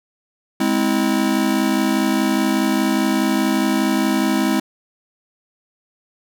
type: chord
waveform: square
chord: Ab augmented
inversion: none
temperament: just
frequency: 207.7 / 259.6 / 324.5 Hz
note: Ab3 / C4 / E4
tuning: 0 / -13 / -27 cents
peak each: -21 dBFS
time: 0.6-4.6 s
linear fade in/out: 5 ms
effects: none

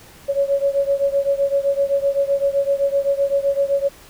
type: beating tone pair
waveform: sine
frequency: 554.4 / 562.2 Hz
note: C#5 / C#5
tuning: 0 / +24 cents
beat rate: 7.8 Hz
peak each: -18 / -20 dBFS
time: 0.28-3.89 s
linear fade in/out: 20 ms
effects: pink hiss -45 dBFS RMS until 4.09 s

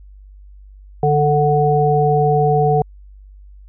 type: harmonic tone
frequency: 147.8 Hz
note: D3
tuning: 11 cents sharp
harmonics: 1 / 3 / 5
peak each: -16 / -16 / -16 dBFS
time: 1.03-2.82 s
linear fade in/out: 2 ms
effects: added 49 Hz sine -38 dBFS peak until 3.68 s

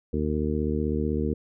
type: harmonic tone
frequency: 75.9 Hz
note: D#2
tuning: 42 cents flat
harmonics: 1 / 2 / 3 / 4 / 5 / 6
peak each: -29 / -32 / -29 / -32 / -32 / -32 dBFS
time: 0.13-1.34 s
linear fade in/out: 5 ms
effects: none

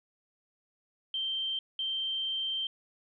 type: tone bursts at uneven times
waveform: sine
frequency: 3136 Hz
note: G7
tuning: in tune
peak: -30 dBFS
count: 2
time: 1.14-1.59 / 1.79-2.67 s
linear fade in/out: 2 ms
effects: none

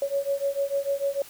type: beating tone pair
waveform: sine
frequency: 554.4 / 561.1 Hz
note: C#5 / C#5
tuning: 0 / +21 cents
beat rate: 6.7 Hz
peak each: -27 dBFS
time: 0.02-1.22 s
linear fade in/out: 2 ms
effects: white hiss -47 dBFS RMS until 1.29 s

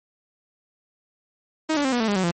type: tone with pitch steps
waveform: sawtooth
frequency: 314.6 / 288.5 / 264.5 / 242.6 / 222.5 / 204 / 187.06 / 171.54 Hz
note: D#4 / D4 / C4 / B3 / A3 / G#3 / F#3 / F3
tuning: +19 / -31 / +19 / -31 / +20 / -31 / +19 / -31 cents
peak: -16 dBFS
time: 1.69-2.314 s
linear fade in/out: 10 ms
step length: 78 ms
effects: MP3 32 kbps

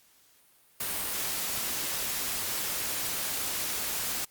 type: noise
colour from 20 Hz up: white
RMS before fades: -32 dBFS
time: 0.8-4.25 s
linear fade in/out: 5 ms
effects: white hiss -62 dBFS RMS until 4.3 s + Opus 48 kbps

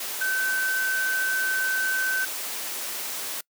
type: tone in noise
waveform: sine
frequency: 1534 Hz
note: G6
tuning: 38 cents flat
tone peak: -23 dBFS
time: 0.21-2.25 s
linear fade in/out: 5 ms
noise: white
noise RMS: -32 dBFS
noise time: 0-3.41 s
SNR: +6 dB
effects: noise-tail reverb RT60 0.1 s tail -25 dB re dry + high-pass 300 Hz 12 dB/octave

